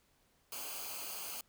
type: noise with comb filter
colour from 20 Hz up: white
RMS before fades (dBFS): -43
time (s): 0.52-1.41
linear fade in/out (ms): 2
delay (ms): 0.54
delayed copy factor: -0.7
effects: pink hiss -72 dBFS RMS until 1.48 s